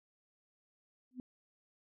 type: tone with exponential growth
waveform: sine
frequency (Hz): 252.1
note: B3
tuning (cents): +36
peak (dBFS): -36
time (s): 1.11-1.2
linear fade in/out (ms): 1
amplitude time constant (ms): 18
effects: none